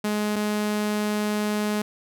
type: tone pair in turn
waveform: sawtooth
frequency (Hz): 210 / 210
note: G#3 / G#3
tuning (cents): +19 / +19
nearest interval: unison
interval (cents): 0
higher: neither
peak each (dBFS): -19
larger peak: neither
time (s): 0.04-0.36 / 0.36-1.82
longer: second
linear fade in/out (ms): 5
effects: none